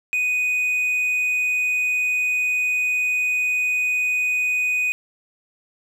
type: tone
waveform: triangle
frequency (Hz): 2489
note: D#7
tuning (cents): 0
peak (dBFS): -17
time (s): 0.13-4.92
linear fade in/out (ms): 0
effects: none